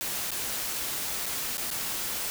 white noise with dropouts, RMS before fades -32 dBFS, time 0.01-2.3 s, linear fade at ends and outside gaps 0 ms, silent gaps 0.307-0.316 / 1.258-1.263 / 1.571-1.58 / 1.704-1.712 s, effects none

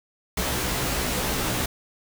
pink noise with comb filter, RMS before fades -26 dBFS, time 0.37-1.66 s, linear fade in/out 5 ms, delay 16 ms, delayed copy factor +0.8, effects none

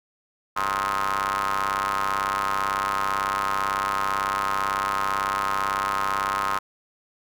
sawtooth ring-modulated tone, 98 Hz, G2, in tune, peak -16 dBFS, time 0.56-6.59 s, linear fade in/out 10 ms, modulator 1160 Hz, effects none

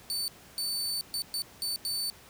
sawtooth tone bursts at uneven times, 4524 Hz, C#8, 34 cents sharp, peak -27 dBFS, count 6, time 0.1-0.28 / 0.58-1.01 / 1.14-1.22 / 1.34-1.42 / 1.62-1.76 / 1.85-2.1 s, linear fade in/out 0 ms, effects pink hiss -53 dBFS RMS until 2.29 s + high-pass 60 Hz 12 dB/octave

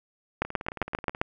two click trains, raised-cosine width 0.5 ms, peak -21 / -9 dBFS, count 14 / 7, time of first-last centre 0.45-1.149 / 0.42-1.215 s, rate 18.6 / 7.55 Hz, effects none

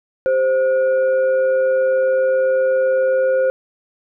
sine tone with frequency modulation, 523.3 Hz, C5, in tune, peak -13 dBFS, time 0.26-3.5 s, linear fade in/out 0 ms, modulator 919 Hz, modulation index 0.37, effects none

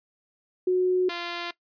sine / 5% pulse tone pair in turn, 366.4 / 345.8 Hz, F#4 / F4, -17 / -17 cents, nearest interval minor second, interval 100 cents, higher first, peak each -19 dBFS, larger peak neither, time 0.67-1.09 / 1.09-1.51 s, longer neither, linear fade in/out 5 ms, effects noise-tail reverb RT60 0.1 s tail -19 dB re dry + resampled to 11025 Hz

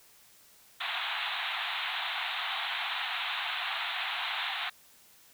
white band-pass noise, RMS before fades -34 dBFS, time 0.8-4.7 s, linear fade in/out 10 ms, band 690 to 3900 Hz, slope 96 dB/octave, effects white hiss -59 dBFS RMS until 5.33 s

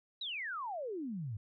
sine exponential sweep, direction down, 4000 to 98 Hz, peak -37 dBFS, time 0.21-1.37 s, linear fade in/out 5 ms, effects none

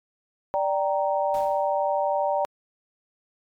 sine chord, G minor, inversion second, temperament equal with one note detuned, 587.3 / 779.9 / 932.3 Hz, D5 / G5 / Bb5, 0 / -9 / 0 cents, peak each -24 / -26 / -27 dBFS, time 0.54-2.45 s, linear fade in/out 0 ms
pink noise with exponential decay, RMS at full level -41 dBFS, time 1.34-1.85 s, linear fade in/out 2 ms, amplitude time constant 110 ms
effects MP3 96 kbps

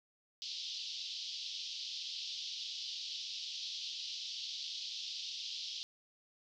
pink band-pass noise, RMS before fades -43 dBFS, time 0.42-5.83 s, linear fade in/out 0 ms, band 3100 to 5400 Hz, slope 48 dB/octave, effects none

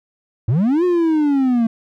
triangle linear two-way sweep, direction up then down, 98 to 364.1 to 223.2 Hz, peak -11 dBFS, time 0.48-1.67 s, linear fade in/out 5 ms, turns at 0.84 s, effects none

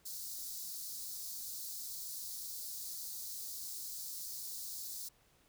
white high-pass noise, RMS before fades -44 dBFS, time 0.05-5.09 s, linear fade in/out 10 ms, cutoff 4100 Hz, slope 48 dB/octave, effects pink hiss -69 dBFS RMS until 5.48 s

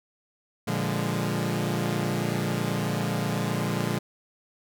sawtooth chord, Bb dominant seventh, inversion none, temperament equal with one note detuned, 116.54 / 146.83 / 174.61 / 205.5 Hz, Bb2 / D3 / F3 / Ab3, 0 / 0 / 0 / -18 cents, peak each -27 dBFS, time 0.67-3.99 s, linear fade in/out 10 ms, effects none

